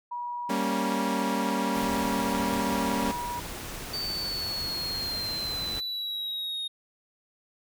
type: tone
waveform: sine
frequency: 965 Hz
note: B5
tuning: 40 cents flat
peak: -31 dBFS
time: 0.11-3.4 s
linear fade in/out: 10 ms
type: chord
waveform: sawtooth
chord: G diminished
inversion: none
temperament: equal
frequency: 196 / 233.1 / 277.2 Hz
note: G3 / Bb3 / Db4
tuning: 0 / 0 / 0 cents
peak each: -27 dBFS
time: 0.49-3.12 s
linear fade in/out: 10 ms
type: noise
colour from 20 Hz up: pink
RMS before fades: -38 dBFS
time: 1.74-5.81 s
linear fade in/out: 20 ms
type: exponential sweep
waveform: triangle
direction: down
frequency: 4600 to 3711 Hz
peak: -29 dBFS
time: 3.93-6.68 s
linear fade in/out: 10 ms
effects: none